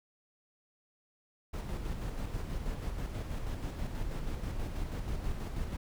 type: noise with tremolo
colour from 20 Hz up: brown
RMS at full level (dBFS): -35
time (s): 1.53-5.77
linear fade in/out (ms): 10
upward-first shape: square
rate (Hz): 6.2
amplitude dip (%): 35
effects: none